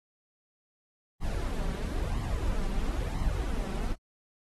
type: noise with flanger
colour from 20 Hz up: brown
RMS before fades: -30 dBFS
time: 1.2-3.96 s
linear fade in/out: 50 ms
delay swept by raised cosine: 0.96 to 5.26 ms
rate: 1 Hz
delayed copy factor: +0.65
effects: AAC 32 kbps